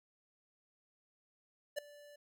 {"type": "tone with ADSR envelope", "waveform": "square", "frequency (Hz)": 584, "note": "D5", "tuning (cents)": -10, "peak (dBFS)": -33, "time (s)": [1.76, 2.16], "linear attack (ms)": 24, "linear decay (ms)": 5, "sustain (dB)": -22, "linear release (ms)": 6, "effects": []}